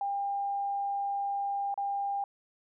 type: tone with dropouts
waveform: sine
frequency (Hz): 800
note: G5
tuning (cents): +35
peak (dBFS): -29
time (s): 0.01-2.24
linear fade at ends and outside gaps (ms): 2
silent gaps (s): 1.742-1.776
effects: none